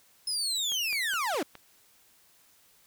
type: linear sweep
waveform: 30% pulse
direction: down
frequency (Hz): 5170 to 244.4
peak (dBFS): -25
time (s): 0.27-1.43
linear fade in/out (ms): 5
type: click train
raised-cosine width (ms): 0.3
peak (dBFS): -28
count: 5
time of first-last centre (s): 0.72-1.553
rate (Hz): 4.8
effects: white hiss -62 dBFS RMS until 2.86 s